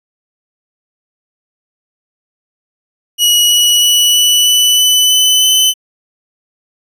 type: tone with pitch steps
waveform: sawtooth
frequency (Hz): 2912 / 2929 / 2946 / 2963 / 2980 / 2997 / 3015 / 3032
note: F#7 / F#7 / F#7 / F#7 / F#7 / F#7 / F#7 / F#7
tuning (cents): -28 / -18 / -8 / +2 / +12 / +22 / +32 / +42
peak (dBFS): -4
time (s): 3.18-5.74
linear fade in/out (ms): 50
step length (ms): 320
effects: resampled to 32000 Hz